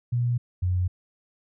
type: tone pair in turn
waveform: sine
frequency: 121 / 90.65 Hz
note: B2 / F#2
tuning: -35 / -35 cents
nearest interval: perfect fourth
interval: 500 cents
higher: first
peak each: -21 dBFS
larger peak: neither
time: 0.12-0.38 / 0.62-0.88 s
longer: neither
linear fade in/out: 10 ms
effects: none